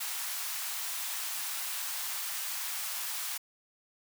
white high-pass noise, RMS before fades -36 dBFS, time 0-3.38 s, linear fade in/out 10 ms, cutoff 780 Hz, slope 24 dB/octave, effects none

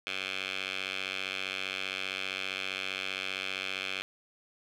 10% pulse tone with band-pass filter, 95.2 Hz, F#2, 50 cents sharp, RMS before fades -36 dBFS, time 0.07-4.02 s, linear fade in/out 0 ms, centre 2800 Hz, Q 3.4, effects none

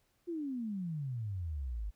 sine exponential sweep, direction down, 355.8 to 48.3 Hz, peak -35 dBFS, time 0.27-1.91 s, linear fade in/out 20 ms, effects pink hiss -75 dBFS RMS until 1.95 s

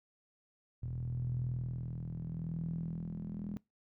sawtooth tone with band-pass filter sweep, 41 Hz, E1, 9 cents flat, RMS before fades -39 dBFS, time 0.82-3.57 s, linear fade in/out 0 ms, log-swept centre 110 to 200 Hz, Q 8.3, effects noise-tail reverb RT60 0.2 s tail -22 dB re dry

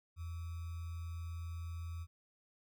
sine tone with sample-and-hold, 83.9 Hz, E2, 31 cents sharp, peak -40 dBFS, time 0.16-2.07 s, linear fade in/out 50 ms, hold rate 1225 Hz, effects none

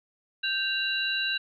sine tone cluster, 1564 / 2784 / 3942 Hz, G6 / F7 / B7, -4 / -6 / -4 cents, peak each -30 dBFS, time 0.43-1.38 s, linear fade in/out 10 ms, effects none

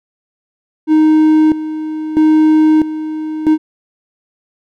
triangle tone with tremolo, 311.1 Hz, D#4, in tune, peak -4 dBFS, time 0.87-3.58 s, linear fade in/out 50 ms, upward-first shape square, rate 0.77 Hz, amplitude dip 75%, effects none

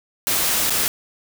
white noise with dropouts, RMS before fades -20 dBFS, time 0.27-0.88 s, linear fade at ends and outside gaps 0 ms, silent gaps 0.697-0.705 s, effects none

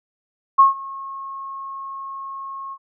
sine tone with ADSR envelope, 1087 Hz, C#6, 34 cents flat, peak -6 dBFS, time 0.58-2.78 s, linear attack 16 ms, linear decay 140 ms, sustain -23 dB, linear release 57 ms, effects none

